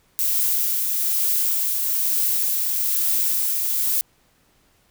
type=noise with tremolo; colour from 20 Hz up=violet; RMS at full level=-20 dBFS; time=0.19-4.01 s; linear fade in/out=0 ms; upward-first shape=triangle; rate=1.1 Hz; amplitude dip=30%; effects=pink hiss -61 dBFS RMS until 4.9 s

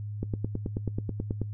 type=click train; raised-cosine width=3 ms; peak=-17 dBFS; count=12; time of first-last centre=0.23-1.417 s; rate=9.27 Hz; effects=noise-tail reverb RT60 0.1 s tail -18 dB re dry + added 104 Hz sine -33 dBFS peak until 1.53 s

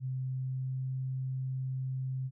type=tone with pitch glide; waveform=sine; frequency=130 to 130.83 Hz; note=C3 to C3; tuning=-11 to 0 cents; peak=-32 dBFS; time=0-2.31 s; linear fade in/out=50 ms; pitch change=+11 cents; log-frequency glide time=0.26-0.94 s; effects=none

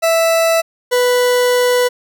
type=tone pair in turn; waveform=40% pulse; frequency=659.3 / 493.9 Hz; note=E5 / B4; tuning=0 / 0 cents; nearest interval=perfect fourth; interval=500 cents; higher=first; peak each=-10 dBFS; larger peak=neither; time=0.02-0.62 / 0.91-1.89 s; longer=second; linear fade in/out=20 ms; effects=none

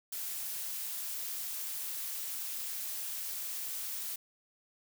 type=noise with amplitude modulation; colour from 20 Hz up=blue; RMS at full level=-37 dBFS; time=0.12-4.16 s; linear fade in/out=5 ms; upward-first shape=sine; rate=279 Hz; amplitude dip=35%; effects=none

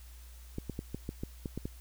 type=clicks; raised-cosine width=3 ms; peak=-23 dBFS; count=9; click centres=0.584 / 0.697 / 0.791 / 0.946 / 1.091 / 1.235 / 1.458 / 1.576 / 1.655 s; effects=added 60 Hz sine -48 dBFS peak until 1.8 s + white hiss -59 dBFS RMS until 1.8 s

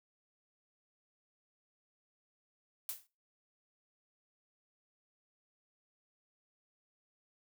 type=noise with exponential decay; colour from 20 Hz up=blue; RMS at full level=-36 dBFS; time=2.89-3.07 s; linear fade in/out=1 ms; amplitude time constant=38 ms; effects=noise-tail reverb RT60 0.3 s tail -20 dB re dry

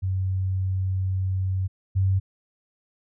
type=tone pair in turn; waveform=sine; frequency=94.3 / 95.56 Hz; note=F#2 / G2; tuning=+33 / -44 cents; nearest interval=unison; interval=23 cents; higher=second; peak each=-22 / -18 dBFS; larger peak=second; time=0.02-1.68 / 1.95-2.2 s; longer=first; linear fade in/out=20 ms; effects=none

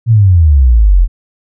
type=exponential sweep; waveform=sine; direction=down; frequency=120.2 to 40.39 Hz; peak=-3 dBFS; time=0.06-1.08 s; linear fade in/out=50 ms; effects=none

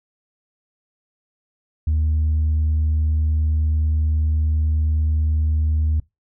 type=tone; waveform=sine; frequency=77.4 Hz; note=D#2; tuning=9 cents flat; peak=-14 dBFS; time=1.87-6 s; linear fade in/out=5 ms; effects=noise-tail reverb RT60 0.2 s tail -24 dB re dry + tanh soft clip ceiling -14 dBFS

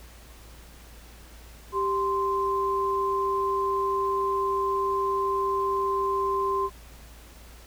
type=tone pair together; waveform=sine; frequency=392 / 1041.4 Hz; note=G4 / C6; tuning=0 / -8 cents; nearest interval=octave + perfect fourth; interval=1692 cents; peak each=-27 / -25 dBFS; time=1.72-6.7 s; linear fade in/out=50 ms; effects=added 57 Hz sine -47 dBFS peak until 7.66 s + pink hiss -51 dBFS RMS until 7.66 s

